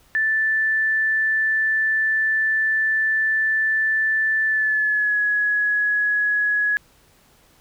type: tone with pitch glide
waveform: sine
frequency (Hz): 1760 to 1680.5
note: A6 to G#6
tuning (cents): 0 to +20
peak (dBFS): -17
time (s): 0.15-6.77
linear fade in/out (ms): 0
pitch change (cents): -80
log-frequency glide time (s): 4.46-5.19
effects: pink hiss -56 dBFS RMS until 7.6 s